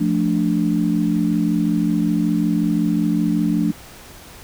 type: chord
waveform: sine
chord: D minor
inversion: first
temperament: equal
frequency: 174.61 / 220 / 293.7 Hz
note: F3 / A3 / D4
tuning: 0 / 0 / 0 cents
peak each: -20 dBFS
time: 0-3.72 s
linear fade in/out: 10 ms
effects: pink hiss -41 dBFS RMS until 4.43 s